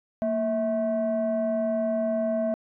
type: tone pair together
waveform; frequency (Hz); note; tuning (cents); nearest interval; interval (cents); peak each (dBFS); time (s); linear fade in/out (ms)
sine; 230.4 / 650; A#3 / E5; -20 / -24; octave + tritone; 1796; -26 / -23; 0.22-2.54; 0
effects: tanh soft clip ceiling -19 dBFS